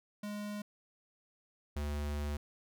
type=tone pair in turn; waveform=square; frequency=207.4 / 73.33 Hz; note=G#3 / D2; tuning=-2 / -2 cents; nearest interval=octave + tritone; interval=1800 cents; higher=first; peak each=-39 / -35 dBFS; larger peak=second; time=0.23-0.62 / 1.76-2.37 s; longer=second; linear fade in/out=5 ms; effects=none